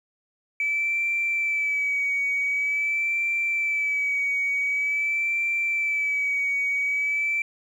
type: tone with vibrato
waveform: sine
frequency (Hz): 2300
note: D7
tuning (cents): -37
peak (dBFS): -21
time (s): 0.6-7.42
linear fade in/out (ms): 2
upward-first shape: sine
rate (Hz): 0.46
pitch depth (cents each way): 37
effects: tanh soft clip ceiling -17 dBFS + 9-bit